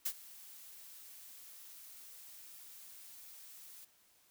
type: noise with ADSR envelope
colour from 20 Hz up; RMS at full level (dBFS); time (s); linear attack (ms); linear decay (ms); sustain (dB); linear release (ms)
blue; -34; 0.05-3.85; 12; 63; -20; 8
effects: white hiss -69 dBFS RMS until 4.3 s